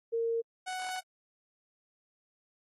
sine / sawtooth tone pair in turn, 460 / 742.1 Hz, A#4 / F#5, -23 / +5 cents, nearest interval minor sixth, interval 828 cents, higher second, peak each -28 / -31 dBFS, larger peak first, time 0.12-0.42 / 0.66-1.01 s, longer second, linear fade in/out 20 ms, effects AAC 32 kbps

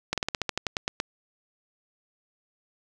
slowing click train, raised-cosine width 0.2 ms, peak -9 dBFS, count 12, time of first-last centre 0.13-1.001 s, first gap 47 ms, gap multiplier 1.1, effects none

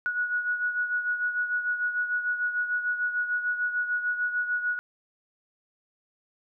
sine beating tone pair, 1461 / 1467.7 Hz, F#6 / F#6, -22 / -14 cents, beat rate 6.7 Hz, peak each -26 / -33 dBFS, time 0.06-4.79 s, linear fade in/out 0 ms, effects none

